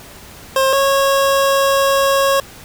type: tone pair in turn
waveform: 25% pulse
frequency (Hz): 533 / 548.9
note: C5 / C#5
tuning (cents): +32 / -17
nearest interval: minor second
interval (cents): 51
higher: second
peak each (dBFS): -8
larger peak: neither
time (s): 0.56-0.73 / 0.73-2.4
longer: second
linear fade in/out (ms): 2
effects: pink hiss -38 dBFS RMS until 2.64 s